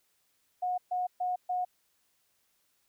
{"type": "tone bursts", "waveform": "sine", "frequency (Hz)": 726, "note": "F#5", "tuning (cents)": -33, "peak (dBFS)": -28, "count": 4, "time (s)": [0.62, 1.65], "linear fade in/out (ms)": 10, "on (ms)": 160, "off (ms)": 130, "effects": ["white hiss -73 dBFS RMS until 2.88 s"]}